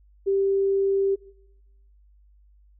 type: tone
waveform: sine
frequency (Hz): 392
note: G4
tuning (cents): 0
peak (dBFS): -19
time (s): 0.26-1.16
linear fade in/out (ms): 20
effects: noise-tail reverb RT60 0.9 s tail -21 dB re dry + added 50 Hz sine -53 dBFS peak until 2.79 s